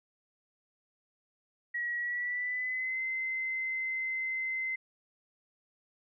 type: tone with pitch glide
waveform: sine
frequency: 1914 to 2063 Hz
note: A#6 to C7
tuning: +45 to -25 cents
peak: -31 dBFS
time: 1.74-4.76 s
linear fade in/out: 10 ms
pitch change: +130 cents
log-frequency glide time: 1.97-3.01 s
effects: none